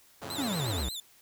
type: chord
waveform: 5% pulse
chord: F augmented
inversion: none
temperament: equal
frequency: 87.31 / 110 / 138.59 Hz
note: F2 / A2 / C#3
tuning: 0 / 0 / 0 cents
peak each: -31 dBFS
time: 0.21-0.84 s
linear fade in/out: 20 ms
type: tone with vibrato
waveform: sawtooth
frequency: 3805 Hz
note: A#7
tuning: 35 cents sharp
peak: -33 dBFS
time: 0.3-1 s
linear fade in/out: 2 ms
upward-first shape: sine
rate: 8.4 Hz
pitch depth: 150 cents each way
type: exponential sweep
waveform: square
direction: down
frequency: 305.9 to 58.6 Hz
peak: -31 dBFS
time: 0.38-0.89 s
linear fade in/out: 5 ms
effects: white hiss -60 dBFS RMS until 1.21 s